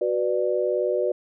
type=chord; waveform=sine; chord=B minor; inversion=second; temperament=just; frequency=370.4 / 493.9 / 592.7 Hz; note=F#4 / B4 / D5; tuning=+2 / 0 / +16 cents; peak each=-25 dBFS; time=0.01-1.12 s; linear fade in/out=5 ms; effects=none